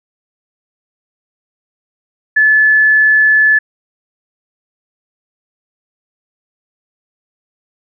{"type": "tone", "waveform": "sine", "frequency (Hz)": 1729, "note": "A6", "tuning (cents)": -31, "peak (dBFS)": -6, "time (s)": [2.36, 3.59], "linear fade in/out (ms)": 10, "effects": []}